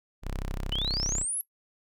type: tone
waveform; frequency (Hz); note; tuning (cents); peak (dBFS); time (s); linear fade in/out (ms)
sawtooth; 32.7; C1; 0; -27; 0.22-1.25; 50
type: exponential sweep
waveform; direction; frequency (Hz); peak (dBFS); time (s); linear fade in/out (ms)
sine; up; 2932 to 11490; -28; 0.72-1.41; 0
effects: noise-tail reverb RT60 0.1 s tail -20 dB re dry